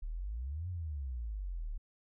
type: exponential two-way sweep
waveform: sine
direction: up then down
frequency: 34.93 to 92.5 to 34.93 Hz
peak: -36 dBFS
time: 0.02-1.78 s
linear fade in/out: 10 ms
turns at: 0.69 s
effects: none